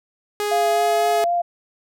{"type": "tone with pitch glide", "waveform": "sawtooth", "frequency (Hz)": [415.3, 421.6], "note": ["G#4", "G#4"], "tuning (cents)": [0, 26], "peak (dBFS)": -17, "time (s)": [0.4, 1.24], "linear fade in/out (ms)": 0, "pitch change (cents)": 26, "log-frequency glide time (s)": [0.56, 0.98]}
{"type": "tone with vibrato", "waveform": "sine", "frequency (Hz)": 690, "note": "F5", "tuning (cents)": -21, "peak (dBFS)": -17, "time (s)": [0.51, 1.42], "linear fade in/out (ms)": 10, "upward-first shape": "sine", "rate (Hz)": 3.9, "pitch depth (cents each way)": 22}
{"effects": []}